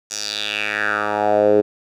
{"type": "tone with band-pass filter sweep", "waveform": "10% pulse", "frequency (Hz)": 104.7, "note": "G#2", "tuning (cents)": 15, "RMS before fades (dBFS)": -19, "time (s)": [0.1, 1.62], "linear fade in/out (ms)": 20, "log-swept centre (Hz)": [6400, 400], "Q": 3.8, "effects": []}